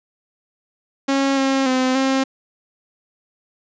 sawtooth tone with pitch steps, 273.4 / 269.3 / 257.6 / 266.8 Hz, C#4 / C#4 / C4 / C4, -24 / -50 / -27 / +34 cents, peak -12 dBFS, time 1.08-2.24 s, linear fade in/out 10 ms, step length 290 ms, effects resampled to 16000 Hz + 9-bit

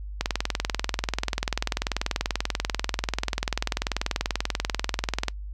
click train, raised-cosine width 0.2 ms, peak -7 dBFS, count 105, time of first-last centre 0.21-5.283 s, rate 20.5 Hz, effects noise-tail reverb RT60 0.1 s tail -25 dB re dry + added 50 Hz sine -33 dBFS peak until 5.53 s

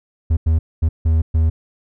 triangle tone bursts at uneven times, 80.2 Hz, E2, 47 cents flat, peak -10 dBFS, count 5, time 0.3-0.37 / 0.46-0.59 / 0.82-0.89 / 1.05-1.22 / 1.34-1.5 s, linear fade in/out 10 ms, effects none

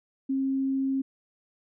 sine tone, 268.6 Hz, C4, 46 cents sharp, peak -24 dBFS, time 0.29-1.02 s, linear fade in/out 10 ms, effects none

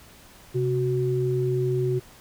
sine tone pair together, 130.81 / 370 Hz, C3 / F#4, 0 / 0 cents, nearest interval octave + tritone, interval 1800 cents, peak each -24 dBFS, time 0.54-2 s, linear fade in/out 20 ms, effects pink hiss -50 dBFS RMS until 2.2 s

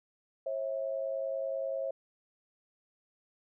sine tone pair together, 540.9 / 651 Hz, C#5 / E5, -43 / -22 cents, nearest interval minor third, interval 321 cents, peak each -33 / -37 dBFS, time 0.46-1.91 s, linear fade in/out 5 ms, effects none

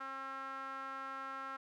sawtooth tone with band-pass filter, 268.8 Hz, C4, 47 cents sharp, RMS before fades -44 dBFS, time 0-1.57 s, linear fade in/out 10 ms, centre 1300 Hz, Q 4.7, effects none

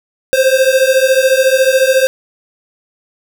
square beating tone pair, 519 / 533 Hz, C5 / C5, -14 / +32 cents, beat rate 14 Hz, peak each -12 dBFS, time 0.33-2.07 s, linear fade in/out 0 ms, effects none

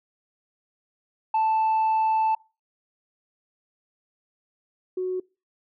sine tone pair in turn, 880 / 369 Hz, A5 / F#4, 0 / -5 cents, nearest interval octave + minor third, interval 1505 cents, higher first, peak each -17 / -24 dBFS, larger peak first, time 1.34-2.35 / 4.97-5.2 s, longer first, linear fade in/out 5 ms, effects noise-tail reverb RT60 0.3 s tail -25 dB re dry + tanh soft clip ceiling -18 dBFS

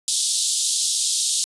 white band-pass noise, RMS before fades -22 dBFS, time 0.08-1.44 s, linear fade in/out 0 ms, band 3400 to 10000 Hz, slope 48 dB/octave, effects resampled to 24000 Hz

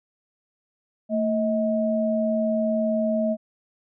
sine tone pair together, 224.4 / 635 Hz, A3 / D#5, +34 / +35 cents, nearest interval octave + tritone, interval 1801 cents, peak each -23 dBFS, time 1.09-3.37 s, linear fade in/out 50 ms, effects none

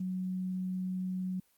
sine tone, 185 Hz, F#3, in tune, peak -32 dBFS, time 0-1.4 s, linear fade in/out 5 ms, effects white hiss -70 dBFS RMS until 1.57 s + Opus 24 kbps

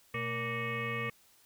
sine tone with frequency modulation, 1163 Hz, D6, 17 cents flat, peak -32 dBFS, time 0.14-1.1 s, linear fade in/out 5 ms, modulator 347 Hz, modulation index 3.9, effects white hiss -64 dBFS RMS until 1.45 s

